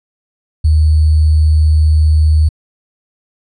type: tone with sample-and-hold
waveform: sine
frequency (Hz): 77.5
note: D#2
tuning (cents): -6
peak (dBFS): -6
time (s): 0.64-2.49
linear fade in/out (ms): 10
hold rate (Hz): 4410
effects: resampled to 22050 Hz